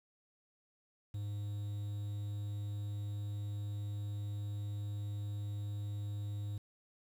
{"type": "tone with quantisation", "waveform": "triangle", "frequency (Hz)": 102.8, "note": "G#2", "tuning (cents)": -17, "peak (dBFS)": -35, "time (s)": [1.14, 6.58], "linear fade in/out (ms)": 5, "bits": 10, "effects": []}